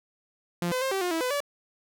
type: tone with pitch steps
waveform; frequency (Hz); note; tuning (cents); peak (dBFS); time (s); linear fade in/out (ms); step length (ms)
sawtooth; 173.9 / 509 / 531 / 386.7 / 357.2 / 326.3 / 503 / 574; F3 / C5 / C5 / G4 / F4 / E4 / B4 / D5; -7 / -48 / +25 / -24 / +39 / -18 / +32 / -40; -22; 0.62-1.404; 2; 98
effects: none